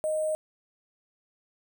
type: tone with sample-and-hold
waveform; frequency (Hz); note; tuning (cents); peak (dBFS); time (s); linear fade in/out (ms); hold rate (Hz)
sine; 622.3; D#5; 0; -25; 0.04-0.35; 0; 8820
effects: none

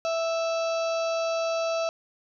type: harmonic tone with a mistuned harmonic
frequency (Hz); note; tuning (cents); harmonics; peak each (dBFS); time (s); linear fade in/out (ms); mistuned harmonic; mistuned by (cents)
659; E5; -1; 1 / 2 / 4 / 5 / 6 / 7 / 8 / 9 / 10; -25 / -34 / -37 / -48 / -43 / -44 / -45 / -45 / -55; 0.05-1.89; 0; 8; +70
effects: none

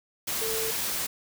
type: tone in noise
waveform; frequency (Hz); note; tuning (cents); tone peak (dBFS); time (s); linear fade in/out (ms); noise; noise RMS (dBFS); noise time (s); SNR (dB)
sine; 445.2; A4; +20; -31; 0.41-0.71; 10; white; -30; 0.27-1.07; -4
effects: none

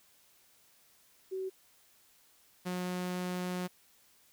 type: tone pair in turn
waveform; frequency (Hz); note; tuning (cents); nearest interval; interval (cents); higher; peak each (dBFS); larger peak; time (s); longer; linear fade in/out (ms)
sine / sawtooth; 378.7 / 180.69; F#4 / F#3; +40 / -41; octave + minor second; 1281; first; -34 / -30; second; 1.31-1.5 / 2.65-3.68; second; 20
effects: white hiss -65 dBFS RMS until 4.32 s

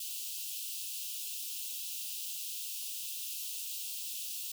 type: high-pass noise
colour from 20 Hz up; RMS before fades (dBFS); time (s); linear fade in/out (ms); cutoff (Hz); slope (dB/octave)
white; -40; 0-4.52; 5; 2600; 96
effects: none

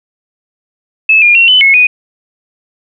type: tone with pitch steps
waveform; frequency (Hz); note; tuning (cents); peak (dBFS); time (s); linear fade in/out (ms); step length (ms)
sine; 2604 / 2416 / 2732 / 3016 / 2183 / 2475; E7 / D7 / F7 / F#7 / C#7 / D#7; -22 / +48 / -39 / +32 / -27 / -10; -3; 1.09-1.87; 5; 130
effects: none

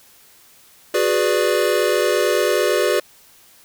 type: chord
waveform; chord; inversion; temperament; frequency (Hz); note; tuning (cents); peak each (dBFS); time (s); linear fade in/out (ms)
square; G# half-diminished seventh; third; equal with one note detuned; 366.4 / 415.3 / 493.9 / 587.3; F#4 / G#4 / B4 / D5; -17 / 0 / 0 / 0; -22; 0.94-3; 5
effects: white hiss -50 dBFS RMS until 3.64 s

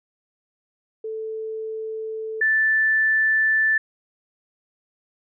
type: tone pair in turn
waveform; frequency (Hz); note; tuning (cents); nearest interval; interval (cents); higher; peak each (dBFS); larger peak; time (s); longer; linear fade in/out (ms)
sine; 440 / 1760; A4 / A6; 0 / 0; 2 octaves; 2400; second; -27 / -16; second; 1.04-2.41 / 2.41-3.78; neither; 5
effects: none

